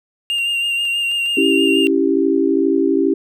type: tone with vibrato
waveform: triangle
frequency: 2792 Hz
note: F7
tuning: 1 cent flat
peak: -15 dBFS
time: 0.3-1.87 s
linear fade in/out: 0 ms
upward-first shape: sine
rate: 6.2 Hz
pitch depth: 24 cents each way
type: clicks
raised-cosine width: 0.2 ms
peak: -24 dBFS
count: 4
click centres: 0.384 / 0.853 / 1.115 / 1.261 s
type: chord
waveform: sine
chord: C# diminished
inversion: none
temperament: equal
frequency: 277.2 / 329.6 / 392 Hz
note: C#4 / E4 / G4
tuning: 0 / 0 / 0 cents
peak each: -17 dBFS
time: 1.37-3.14 s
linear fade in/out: 5 ms
effects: none